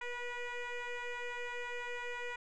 sine tone with frequency modulation, 973 Hz, B5, 26 cents flat, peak -35 dBFS, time 0.01-2.36 s, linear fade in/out 5 ms, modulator 485 Hz, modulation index 3.1, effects tanh soft clip ceiling -37 dBFS

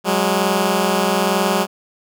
10% pulse tone pair together, 185 / 206.1 Hz, F#3 / G#3, 0 / -13 cents, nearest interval major second, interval 187 cents, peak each -10 dBFS, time 0.04-1.67 s, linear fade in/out 50 ms, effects none

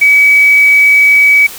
sine tone with quantisation, 2277 Hz, C#7, 46 cents sharp, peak -3 dBFS, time 0.01-1.47 s, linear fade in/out 10 ms, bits 5, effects white hiss -28 dBFS RMS until 1.58 s

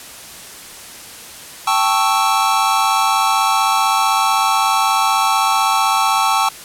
square chord, A dominant seventh, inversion third, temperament equal, 784 / 880 / 1108.7 / 1318.5 Hz, G5 / A5 / C#6 / E6, 0 / 0 / 0 / 0 cents, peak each -20 / -19 / -19 / -20 dBFS, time 1.67-6.49 s, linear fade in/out 5 ms, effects white hiss -35 dBFS RMS until 6.64 s + low-pass 12000 Hz 12 dB/octave

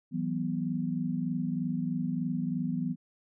sine chord, E suspended second, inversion none, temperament equal with one note detuned, 164.81 / 188.01 / 246.9 Hz, E3 / F#3 / B3, 0 / +28 / 0 cents, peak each -33 / -34 / -32 dBFS, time 0.11-2.96 s, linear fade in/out 50 ms, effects none

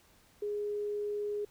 sine tone, 414.3 Hz, G#4, 4 cents flat, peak -32 dBFS, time 0.42-1.45 s, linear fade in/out 5 ms, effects pink hiss -64 dBFS RMS until 1.5 s

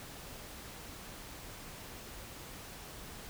silence, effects pink hiss -48 dBFS RMS until 3.29 s

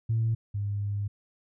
sine tone pair in turn, 113 / 101.76 Hz, A2 / G#2, +47 / -35 cents, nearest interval major second, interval 182 cents, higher first, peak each -22 / -27 dBFS, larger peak first, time 0.09-0.35 / 0.54-1.08 s, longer second, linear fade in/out 10 ms, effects tanh soft clip ceiling -19 dBFS

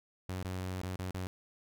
sawtooth tone with dropouts, 92.5 Hz, F#2, in tune, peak -32 dBFS, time 0.29-1.27 s, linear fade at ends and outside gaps 0 ms, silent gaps 0.428-0.448 / 0.815-0.834 / 0.959-0.991 / 1.108-1.145 s, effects none

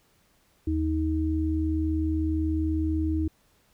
sine tone pair together, 79.1 / 315.3 Hz, D#2 / D#4, +29 / +23 cents, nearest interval 2 octaves, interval 2394 cents, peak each -26 dBFS, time 0.67-3.28 s, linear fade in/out 5 ms, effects pink hiss -65 dBFS RMS until 3.73 s

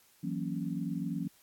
sine chord, F# dominant seventh, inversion third, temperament equal, 164.81 / 185 / 233.1 / 277.2 Hz, E3 / F#3 / A#3 / C#4, 0 / 0 / 0 / 0 cents, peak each -37 / -37 / -39 / -38 dBFS, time 0.23-1.28 s, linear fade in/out 10 ms, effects white hiss -64 dBFS RMS until 1.42 s + AAC 64 kbps

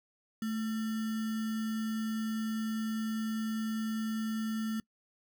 sine tone with sample-and-hold, 220 Hz, A3, in tune, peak -31 dBFS, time 0.42-4.8 s, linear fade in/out 2 ms, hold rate 1575 Hz, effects noise-tail reverb RT60 0.1 s tail -24 dB re dry

